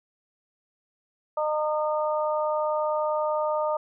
harmonic tone, 305.1 Hz, D#4, 34 cents flat, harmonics 2 / 3 / 4, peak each -25 / -29 / -31 dBFS, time 1.37-3.77 s, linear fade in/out 5 ms, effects none

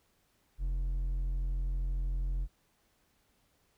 triangle tone with hard clipping, 43.65 Hz, F1, in tune, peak -31 dBFS, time 0.58-2.48 s, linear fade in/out 50 ms, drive 7 dB, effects pink hiss -72 dBFS RMS until 3.77 s

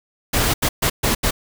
pink noise bursts at uneven times, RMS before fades -18 dBFS, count 5, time 0.33-0.54 / 0.62-0.69 / 0.82-0.9 / 1.03-1.15 / 1.23-1.31 s, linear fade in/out 10 ms, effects none

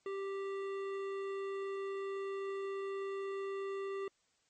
sine tone with hard clipping, 392 Hz, G4, in tune, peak -39 dBFS, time 0.06-4.08 s, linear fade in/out 2 ms, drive 13 dB, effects white hiss -75 dBFS RMS until 4.49 s + MP3 32 kbps

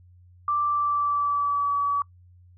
sine tone with pitch glide, 1174.7 to 1141.9 Hz, D6 to D6, 0 to -49 cents, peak -21 dBFS, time 0.48-2.02 s, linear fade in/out 2 ms, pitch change -49 cents, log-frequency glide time 0.63-1.74 s, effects noise-tail reverb RT60 0.1 s tail -24 dB re dry + added 89 Hz sine -50 dBFS peak until 2.57 s

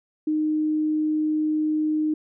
sine tone, 307.9 Hz, D#4, 18 cents flat, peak -20 dBFS, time 0.27-2.14 s, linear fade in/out 5 ms, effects none

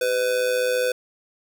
square tone with amplitude modulation, 502 Hz, B4, 28 cents sharp, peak -18 dBFS, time 0.01-0.92 s, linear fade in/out 5 ms, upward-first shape sine, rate 115 Hz, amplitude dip 55%, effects none

